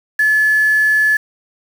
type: tone with quantisation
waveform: sine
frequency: 1720 Hz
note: A6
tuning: 40 cents flat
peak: -10 dBFS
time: 0.19-1.17 s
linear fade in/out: 5 ms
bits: 5
effects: none